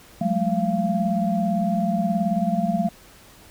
sine tone cluster, 180 / 198.9 / 217.4 / 688 Hz, F#3 / G3 / A3 / F5, -47 / +25 / -21 / -26 cents, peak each -25 dBFS, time 0.21-2.89 s, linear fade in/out 5 ms, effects pink hiss -49 dBFS RMS until 3.5 s

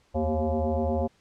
sine tone with frequency modulation, 229.9 Hz, A#3, 24 cents flat, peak -23 dBFS, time 0.14-1.08 s, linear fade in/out 20 ms, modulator 156 Hz, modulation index 3.2, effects pink hiss -64 dBFS RMS until 1.2 s + low-pass 7000 Hz 12 dB/octave

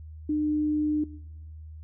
sine tone, 301.7 Hz, D4, 47 cents sharp, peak -23 dBFS, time 0.29-1.04 s, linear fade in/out 5 ms, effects noise-tail reverb RT60 1.0 s tail -20 dB re dry + added 78 Hz sine -40 dBFS peak until 1.83 s

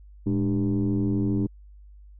sine tone with frequency modulation, 205.6 Hz, G#3, 17 cents flat, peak -20 dBFS, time 0.26-1.47 s, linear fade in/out 10 ms, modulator 92.6 Hz, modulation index 1.4, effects tanh soft clip ceiling -17 dBFS + added 50 Hz sine -45 dBFS peak until 2.19 s

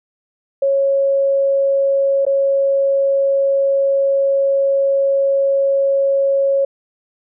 sine tone with dropouts, 550 Hz, C#5, 14 cents flat, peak -12 dBFS, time 0.62-6.65 s, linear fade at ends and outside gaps 5 ms, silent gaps 2.252-2.265 s, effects none

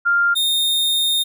sine / 45% pulse tone pair in turn, 1396.9 / 3672 Hz, F6 / A#7, 0 / -27 cents, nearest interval octave + perfect fourth, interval 1673 cents, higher second, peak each -13 / -16 dBFS, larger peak first, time 0.05-0.35 / 0.35-1.24 s, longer second, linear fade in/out 20 ms, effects none

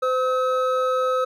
triangle tone pair together, 513 / 1283 Hz, C5 / E6, -34 / -47 cents, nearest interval octave + major third, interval 1587 cents, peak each -19 / -21 dBFS, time 0.02-1.25 s, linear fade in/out 10 ms, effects none

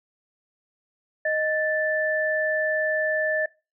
sine tone pair together, 622.3 / 1760 Hz, D#5 / A6, 0 / 0 cents, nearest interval octave + tritone, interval 1800 cents, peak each -24 dBFS, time 1.25-3.46 s, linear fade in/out 5 ms, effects noise-tail reverb RT60 0.3 s tail -23 dB re dry

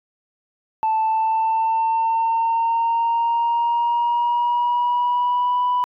sine tone with pitch glide, 880 to 987.8 Hz, A5 to B5, 0 to 0 cents, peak -15 dBFS, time 0.83-5.84 s, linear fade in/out 0 ms, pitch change +200 cents, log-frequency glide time 0.99-5.64 s, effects tanh soft clip ceiling -14 dBFS

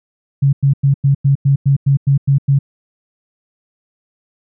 sine tone bursts, 138.59 Hz, C#3, in tune, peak -8 dBFS, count 11, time 0.42-2.59 s, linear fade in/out 10 ms, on 110 ms, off 96 ms, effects none

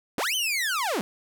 sawtooth linear two-way sweep, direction up then down, 164.9 to 3136 to 164.9 Hz, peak -21 dBFS, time 0.18-1.01 s, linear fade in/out 0 ms, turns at 0.35 s, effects none

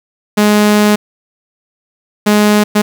sawtooth tone bursts at uneven times, 209.2 Hz, G#3, 13 cents sharp, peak -3 dBFS, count 3, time 0.37-0.96 / 2.26-2.64 / 2.75-2.82 s, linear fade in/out 10 ms, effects 7-bit

